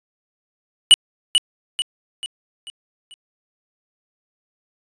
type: tone with echo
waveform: square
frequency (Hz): 2943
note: F#7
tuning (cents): -10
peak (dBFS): -5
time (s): 0.91-0.94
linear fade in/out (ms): 0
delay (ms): 440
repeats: 5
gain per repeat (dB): -7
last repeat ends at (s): 3.14
effects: resampled to 22050 Hz